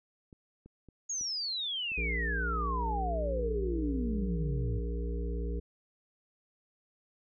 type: clicks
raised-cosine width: 3 ms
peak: -39 dBFS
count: 6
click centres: 0.328 / 0.66 / 0.887 / 1.211 / 1.918 / 2.556 s
type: exponential sweep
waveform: sine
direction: down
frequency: 6750 to 103.2 Hz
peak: -32 dBFS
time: 1.09-4.79 s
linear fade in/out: 10 ms
type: harmonic tone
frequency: 58.27 Hz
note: A#1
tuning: in tune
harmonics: 1 / 3 / 5 / 7 / 8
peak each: -32 / -42 / -45 / -43 / -44 dBFS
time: 1.97-5.6 s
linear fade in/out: 10 ms
effects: none